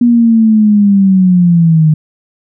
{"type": "linear sweep", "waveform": "sine", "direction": "down", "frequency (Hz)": [241.9, 152.4], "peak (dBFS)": -4, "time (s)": [0.01, 1.94], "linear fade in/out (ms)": 5, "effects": []}